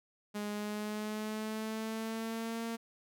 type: tone with pitch glide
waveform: sawtooth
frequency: 207.7 to 229.1 Hz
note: G#3 to A#3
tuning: 0 to -30 cents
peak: -32 dBFS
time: 0.34-2.77 s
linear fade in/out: 20 ms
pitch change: +170 cents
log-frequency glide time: 0.51-2.64 s
effects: none